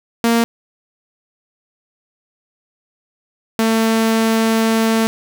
sawtooth tone pair in turn, 231.9 / 224 Hz, A#3 / A3, -9 / +31 cents, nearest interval minor second, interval 60 cents, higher first, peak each -8 / -9 dBFS, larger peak first, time 0.24-0.44 / 3.59-5.07 s, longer second, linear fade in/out 0 ms, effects none

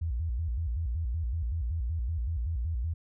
sine tone with vibrato, 69.6 Hz, C#2, 8 cents sharp, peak -28 dBFS, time 0.01-2.94 s, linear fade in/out 10 ms, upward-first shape square, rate 5.3 Hz, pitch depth 290 cents each way, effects none

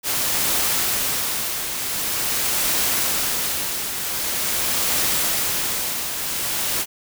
white noise with tremolo, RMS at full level -20 dBFS, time 0.03-6.86 s, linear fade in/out 50 ms, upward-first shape triangle, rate 0.45 Hz, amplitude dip 55%, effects none

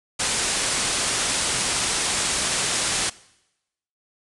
white low-pass noise, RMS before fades -24 dBFS, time 0.19-3.1 s, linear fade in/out 10 ms, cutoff 10000 Hz, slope 96 dB/octave, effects noise-tail reverb RT60 0.9 s tail -21 dB re dry

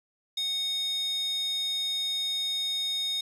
square tone with high-pass filter, 740 Hz, F#5, in tune, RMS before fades -30 dBFS, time 0.37-3.21 s, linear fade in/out 5 ms, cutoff 3800 Hz, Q 8.3, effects resampled to 32000 Hz + 11-bit

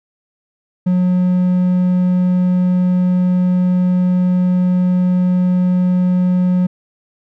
triangle tone, 181.1 Hz, F#3, 37 cents flat, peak -9 dBFS, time 0.86-6.67 s, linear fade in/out 10 ms, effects none

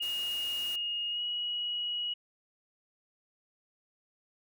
sine tone with pitch glide, 2859 to 2909 Hz, F7 to F#7, +40 to -30 cents, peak -31 dBFS, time 0-2.14 s, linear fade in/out 10 ms, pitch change +30 cents, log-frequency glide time 1.1-1.21 s
white noise, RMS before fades -46 dBFS, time 0.02-0.76 s, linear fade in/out 5 ms
effects none

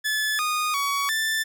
sawtooth tone with pitch steps, 1727 / 1232 / 1126 / 1768 Hz, A6 / D#6 / C#6 / A6, -33 / -17 / +27 / +8 cents, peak -19 dBFS, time 0.04-1.44 s, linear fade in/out 20 ms, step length 350 ms, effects none

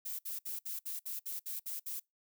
violet noise bursts, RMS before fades -40 dBFS, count 10, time 0.05-1.999 s, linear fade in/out 10 ms, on 140 ms, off 61 ms, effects noise-tail reverb RT60 0.2 s tail -26 dB re dry

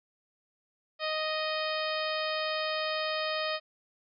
harmonic tone, 622.3 Hz, D#5, in tune, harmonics 1 / 2 / 3 / 4 / 5 / 6 / 7 / 8, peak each -33 / -36 / -38 / -39 / -40 / -41 / -41 / -42 dBFS, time 0.99-3.6 s, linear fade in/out 50 ms, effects none

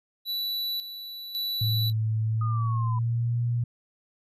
square tone with tremolo, 3951 Hz, B7, in tune, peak -28 dBFS, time 0.25-1.93 s, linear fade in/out 50 ms, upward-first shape square, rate 0.91 Hz, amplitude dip 65%
sine tone with pitch glide, 110 to 119.26 Hz, A2 to A#2, 0 to +40 cents, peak -23 dBFS, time 1.61-3.64 s, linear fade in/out 5 ms, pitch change +140 cents, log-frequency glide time 2.22-3.41 s
sine linear sweep, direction down, 1244.5 to 987.8 Hz, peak -33 dBFS, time 2.41-2.99 s, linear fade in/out 5 ms
effects resampled to 32000 Hz

